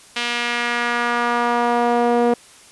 sawtooth tone with band-pass filter sweep, 239.1 Hz, A#3, 44 cents sharp, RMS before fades -19 dBFS, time 0.16-2.34 s, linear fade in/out 5 ms, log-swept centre 3000 to 510 Hz, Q 1.5, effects white hiss -46 dBFS RMS until 2.71 s + resampled to 24000 Hz

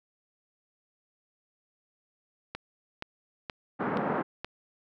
click train, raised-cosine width 0.3 ms, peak -19 dBFS, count 5, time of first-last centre 2.55-4.446 s, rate 2.11 Hz
pink band-pass noise, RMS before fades -30 dBFS, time 3.79-4.23 s, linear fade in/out 20 ms, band 170 to 1500 Hz, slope 24 dB/octave
effects none

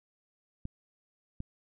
clicks, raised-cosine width 5 ms, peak -25 dBFS, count 2, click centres 0.654 / 1.404 s, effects none

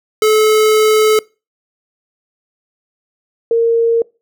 square / sine tone pair in turn, 431.9 / 461.5 Hz, A4 / A#4, -32 / -17 cents, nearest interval minor second, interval 115 cents, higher second, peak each -9 dBFS, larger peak neither, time 0.22-1.19 / 3.51-4.02 s, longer first, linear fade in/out 2 ms, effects noise-tail reverb RT60 0.3 s tail -24 dB re dry

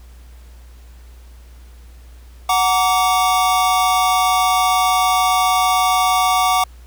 square chord, Gb augmented, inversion none, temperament just, 740 / 925 / 1156.2 Hz, Gb5 / Bb5 / D6, 0 / -14 / -27 cents, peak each -17 / -23 / -18 dBFS, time 2.49-6.64 s, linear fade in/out 5 ms, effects added 60 Hz sine -38 dBFS peak until 6.86 s + pink hiss -52 dBFS RMS until 6.86 s

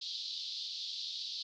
white band-pass noise, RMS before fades -41 dBFS, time 0.01-1.43 s, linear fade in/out 10 ms, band 3500 to 4700 Hz, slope 48 dB/octave, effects none

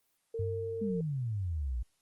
sine tone, 454.9 Hz, A#4, 42 cents flat, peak -34 dBFS, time 0.34-1.01 s, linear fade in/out 5 ms
sine tone with exponential decay, 98 Hz, G2, in tune, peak -30 dBFS, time 0.39-1.41 s, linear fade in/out 5 ms, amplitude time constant 220 ms
sine exponential sweep, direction down, 216.2 to 55.1 Hz, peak -31 dBFS, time 0.81-1.83 s, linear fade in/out 10 ms
effects white hiss -75 dBFS RMS until 2.01 s + Opus 24 kbps

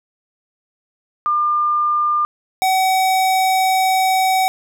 sine / square tone pair in turn, 1200 / 756 Hz, D6 / F#5, +37 / +37 cents, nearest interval minor sixth, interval 800 cents, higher first, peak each -14 dBFS, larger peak neither, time 1.26-2.25 / 2.62-4.48 s, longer second, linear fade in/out 0 ms, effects none

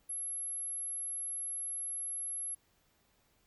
sine tone, 11110 Hz, F9, 10 cents flat, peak -36 dBFS, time 0.09-2.55 s, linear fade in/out 10 ms, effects pink hiss -72 dBFS RMS until 3.46 s

